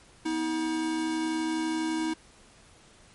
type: tone pair together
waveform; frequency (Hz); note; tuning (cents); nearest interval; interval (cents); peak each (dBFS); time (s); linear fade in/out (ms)
square; 246.9 / 318.9; B3 / D#4; 0 / +43; major third; 443; -38 / -28; 0.25-2.14; 10
effects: pink hiss -56 dBFS RMS until 3.14 s + MP3 48 kbps